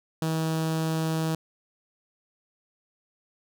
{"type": "tone with notch filter", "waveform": "sawtooth", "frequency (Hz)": 160.3, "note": "E3", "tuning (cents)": -48, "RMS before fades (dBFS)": -27, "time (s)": [0.22, 1.35], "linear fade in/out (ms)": 2, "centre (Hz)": 2100, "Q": 2, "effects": []}